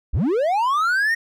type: linear sweep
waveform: triangle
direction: up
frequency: 33.97 to 1887 Hz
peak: -15 dBFS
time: 0.13-1.15 s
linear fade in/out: 10 ms
effects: none